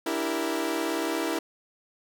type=chord; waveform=sawtooth; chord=E half-diminished seventh; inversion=third; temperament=equal with one note detuned; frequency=291.1 / 329.6 / 392 / 466.2 Hz; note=D4 / E4 / G4 / Bb4; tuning=-15 / 0 / 0 / 0 cents; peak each=-30 / -25 / -31 / -30 dBFS; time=0.06-1.39 s; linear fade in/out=5 ms; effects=none